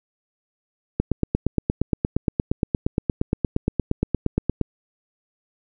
click train, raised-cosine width 3 ms, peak -6 dBFS, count 32, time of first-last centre 1-4.613 s, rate 8.58 Hz, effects none

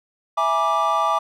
triangle chord, E dominant seventh, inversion none, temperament equal with one note detuned, 659.3 / 830.6 / 963 / 1174.7 Hz, E5 / G#5 / B5 / D6, 0 / 0 / -44 / 0 cents, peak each -23 / -22 / -24 / -18 dBFS, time 0.37-1.19 s, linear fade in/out 10 ms, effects none

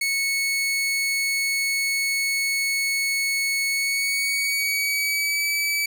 sawtooth tone with pitch glide, 2206 to 2296 Hz, C#7 to D7, -9 to -40 cents, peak -18 dBFS, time 0.01-5.86 s, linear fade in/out 5 ms, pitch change +69 cents, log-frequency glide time 3.68-5.47 s, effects none

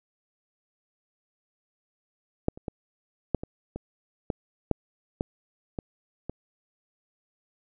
clicks, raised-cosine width 2 ms, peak -9 / -29 / -18 / -9 / -21 / -21 / -13 / -9 / -13 / -18 / -19 dBFS, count 11, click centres 2.484 / 2.575 / 2.682 / 3.347 / 3.435 / 3.76 / 4.302 / 4.713 / 5.209 / 5.788 / 6.296 s, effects none

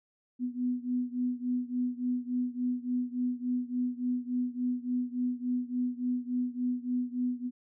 sine beating tone pair, 246.9 / 250.4 Hz, B3 / B3, 0 / +24 cents, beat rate 3.5 Hz, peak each -31 / -33 dBFS, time 0.39-7.51 s, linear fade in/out 50 ms, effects none

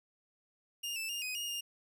sawtooth tone with pitch steps, 2824 / 2642 / 2820 / 2506 / 2855 / 2821 Hz, F7 / E7 / F7 / D#7 / F7 / F7, +19 / +3 / +16 / +12 / +37 / +17 cents, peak -33 dBFS, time 0.83-1.61 s, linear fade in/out 10 ms, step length 130 ms, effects none

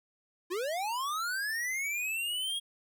square linear sweep, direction up, 329.6 to 3301 Hz, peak -32 dBFS, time 0.5-2.6 s, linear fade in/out 20 ms, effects none

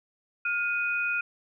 sine tone pair together, 1415.4 / 2489 Hz, F6 / D#7, +23 / 0 cents, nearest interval minor seventh, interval 977 cents, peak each -28 / -28 dBFS, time 0.45-1.21 s, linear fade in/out 5 ms, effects none

